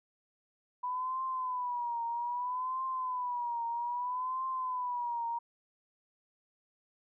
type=tone with vibrato; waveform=sine; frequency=987.8 Hz; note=B5; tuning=in tune; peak=-32 dBFS; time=0.83-5.39 s; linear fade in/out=10 ms; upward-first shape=triangle; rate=0.62 Hz; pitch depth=110 cents each way; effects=none